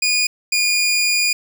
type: tone pair in turn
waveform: 20% pulse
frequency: 2453 / 2433 Hz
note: D#7 / D#7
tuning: -25 / -39 cents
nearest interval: unison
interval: 14 cents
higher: first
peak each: -10 dBFS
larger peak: neither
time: 0.02-0.27 / 0.52-1.33 s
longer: second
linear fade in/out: 5 ms
effects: none